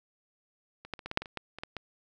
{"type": "clicks", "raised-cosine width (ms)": 0.3, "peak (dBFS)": [-29, -18, -29, -22, -19, -8, -23, -28, -19, -26, -20, -21], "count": 12, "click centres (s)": [0.85, 0.937, 0.992, 1.06, 1.114, 1.174, 1.22, 1.258, 1.373, 1.586, 1.635, 1.767], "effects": []}